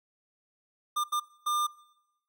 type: tone bursts at uneven times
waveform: square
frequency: 1200 Hz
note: D6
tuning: 37 cents sharp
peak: -27 dBFS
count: 3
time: 0.96-1.04 / 1.12-1.2 / 1.46-1.67 s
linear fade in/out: 10 ms
effects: noise-tail reverb RT60 0.9 s tail -21 dB re dry